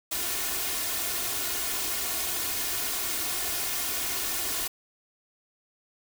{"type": "noise with comb filter", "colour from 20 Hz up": "white", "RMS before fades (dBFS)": -30, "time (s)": [0.11, 4.68], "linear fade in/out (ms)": 10, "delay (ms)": 2.8, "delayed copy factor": 0.6, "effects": []}